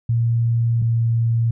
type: tone pair in turn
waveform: sine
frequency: 116.54 / 115.53 Hz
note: A#2 / A#2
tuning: 0 / -15 cents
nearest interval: unison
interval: 15 cents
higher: first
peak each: -15 dBFS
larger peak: neither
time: 0.09-0.82 / 0.82-1.51 s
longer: first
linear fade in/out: 5 ms
effects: none